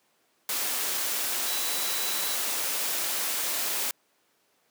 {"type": "tone in noise", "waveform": "sine", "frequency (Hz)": 3951, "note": "B7", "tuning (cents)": 0, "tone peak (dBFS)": -36, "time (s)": [1.47, 2.35], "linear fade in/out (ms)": 2, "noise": "white", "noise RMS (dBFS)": -29, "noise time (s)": [0.49, 3.91], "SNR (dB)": -10, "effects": ["pink hiss -68 dBFS RMS until 4.7 s", "high-pass 300 Hz 12 dB/octave"]}